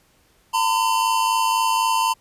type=tone pair together; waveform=square; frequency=908 / 1011.9 Hz; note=A#5 / B5; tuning=-46 / +42 cents; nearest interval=major second; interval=188 cents; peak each=-21 dBFS; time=0.53-2.14 s; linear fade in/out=20 ms; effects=pink hiss -59 dBFS RMS until 2.2 s + resampled to 32000 Hz